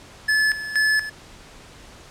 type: tone with tremolo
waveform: square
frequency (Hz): 1727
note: A6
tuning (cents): -33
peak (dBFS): -17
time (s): 0.28-1.1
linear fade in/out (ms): 10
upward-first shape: square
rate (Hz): 2.1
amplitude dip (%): 75
effects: pink hiss -45 dBFS RMS until 2.1 s + low-pass 8000 Hz 12 dB/octave